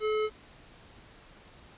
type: tone with hard clipping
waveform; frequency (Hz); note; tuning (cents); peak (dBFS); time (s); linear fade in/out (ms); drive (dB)
sine; 430; A4; -40; -28; 0-0.3; 50; 18
effects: pink hiss -54 dBFS RMS until 1.77 s + resampled to 8000 Hz